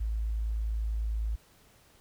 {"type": "tone", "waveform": "sine", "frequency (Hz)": 54.6, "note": "A1", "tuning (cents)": -13, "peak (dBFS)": -28, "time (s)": [0, 1.36], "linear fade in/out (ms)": 10, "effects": ["pink hiss -61 dBFS RMS until 2 s"]}